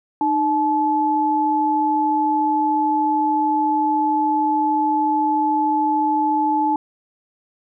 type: tone pair together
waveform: sine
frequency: 305.6 / 863.1 Hz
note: D#4 / A5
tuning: -31 / -34 cents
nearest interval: octave + tritone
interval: 1797 cents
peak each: -21 / -17 dBFS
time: 0.21-6.76 s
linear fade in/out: 2 ms
effects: none